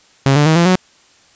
sawtooth tone with pitch steps, 136.4 / 147.04 / 158.5 / 170.86 / 184.19 Hz, C#3 / D3 / D#3 / F3 / F#3, -28 / +2 / +32 / -38 / -8 cents, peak -5 dBFS, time 0.26-0.755 s, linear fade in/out 0 ms, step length 99 ms, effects white hiss -50 dBFS RMS until 1.35 s + resampled to 16000 Hz

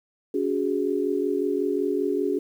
sine chord, C# suspended fourth, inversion none, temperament equal with one note detuned, 283.8 / 370 / 415.3 Hz, C#4 / F#4 / G#4, +41 / 0 / 0 cents, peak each -27 / -26 / -26 dBFS, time 0.34-2.39 s, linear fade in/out 5 ms, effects 9-bit

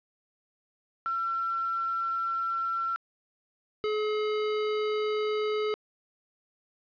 sine / square tone pair in turn, 1352 / 425.9 Hz, E6 / G#4, +43 / +44 cents, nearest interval octave + minor sixth, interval 1999 cents, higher first, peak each -27 dBFS, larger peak neither, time 1.06-2.96 / 3.84-5.74 s, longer neither, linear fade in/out 0 ms, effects resampled to 11025 Hz + 9-bit

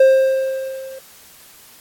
triangle tone with level ramp, 530 Hz, C5, 22 cents sharp, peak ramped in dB -4 to -30 dBFS, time 0-0.99 s, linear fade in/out 5 ms, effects white hiss -45 dBFS RMS until 1.8 s + AAC 64 kbps

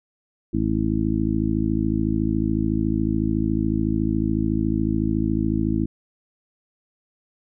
harmonic tone, 53.9 Hz, A1, 35 cents flat, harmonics 1 / 2 / 3 / 4 / 5 / 6, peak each -28 / -27 / -29 / -25 / -26 / -25 dBFS, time 0.53-5.86 s, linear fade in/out 10 ms, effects none

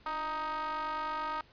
square ring-modulated tone, 159.2 Hz, D#3, 40 cents sharp, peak -31 dBFS, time 0.06-1.41 s, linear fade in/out 2 ms, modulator 1090 Hz, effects pink hiss -61 dBFS RMS until 1.52 s + resampled to 11025 Hz

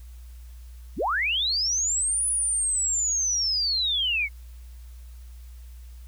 sine linear two-way sweep, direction up then down, 97 to 9956 to 2140 Hz, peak -22 dBFS, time 0.96-4.29 s, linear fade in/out 50 ms, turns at 2.27 s, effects added 60 Hz sine -40 dBFS peak until 6.07 s + white hiss -59 dBFS RMS until 6.07 s

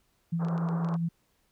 sine tone with tremolo, 167.7 Hz, E3, 30 cents sharp, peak -25 dBFS, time 0.32-1.09 s, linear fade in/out 10 ms, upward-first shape sine, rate 10 Hz, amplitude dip 30%
white band-pass noise, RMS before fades -40 dBFS, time 0.39-0.97 s, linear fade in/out 20 ms, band 280 to 1300 Hz, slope 48 dB/octave
clicks, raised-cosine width 0.2 ms, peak -32 dBFS, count 7, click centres 0.449 / 0.485 / 0.579 / 0.688 / 0.847 / 0.888 / 0.941 s
effects pink hiss -71 dBFS RMS until 1.51 s

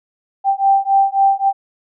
sine beating tone pair, 783 / 786.7 Hz, G5 / G5, -2 / +6 cents, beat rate 3.7 Hz, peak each -14 dBFS, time 0.44-1.53 s, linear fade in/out 50 ms, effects none

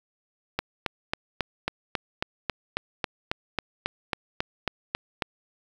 click train, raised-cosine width 0.3 ms, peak -9 dBFS, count 18, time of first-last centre 0.59-5.222 s, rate 3.67 Hz, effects 7-bit

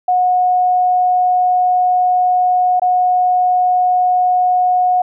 sine tone with dropouts, 728 Hz, F#5, 28 cents flat, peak -10 dBFS, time 0.08-5.02 s, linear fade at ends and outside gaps 5 ms, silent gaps 2.797-2.818 s, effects none

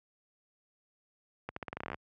accelerating click train, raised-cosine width 0.5 ms, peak -22 dBFS, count 14, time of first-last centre 1.49-1.944 s, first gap 74 ms, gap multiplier 0.86, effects high-pass 60 Hz 12 dB/octave

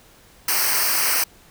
white noise with comb filter, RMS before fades -20 dBFS, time 0.48-1.24 s, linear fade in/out 5 ms, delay 0.28 ms, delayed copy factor -0.85, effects pink hiss -51 dBFS RMS until 1.5 s

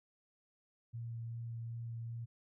sine tone with vibrato, 116 Hz, A#2, 8 cents flat, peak -40 dBFS, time 0.93-2.26 s, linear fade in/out 20 ms, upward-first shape sine, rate 2.6 Hz, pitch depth 11 cents each way, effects none

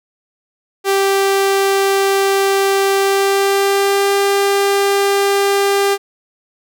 sawtooth tone with pitch glide, 392 to 398.2 Hz, G4 to G4, 0 to +27 cents, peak -8 dBFS, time 0.84-5.98 s, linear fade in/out 50 ms, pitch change +27 cents, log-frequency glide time 2.97-4.13 s, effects none

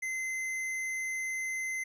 sine tone with hard clipping, 2061 Hz, C7, 27 cents flat, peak -34 dBFS, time 0.02-1.84 s, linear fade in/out 10 ms, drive 11 dB, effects none

